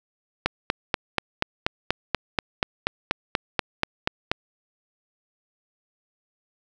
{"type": "click train", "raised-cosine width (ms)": 0.3, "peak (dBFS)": -4, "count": 17, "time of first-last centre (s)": [0.46, 4.315], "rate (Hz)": 4.15, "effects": []}